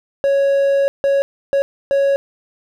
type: tone bursts at uneven times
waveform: triangle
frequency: 554.4 Hz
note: C#5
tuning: in tune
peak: -10 dBFS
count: 4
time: 0.24-0.88 / 1.04-1.22 / 1.53-1.62 / 1.91-2.16 s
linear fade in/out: 0 ms
effects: none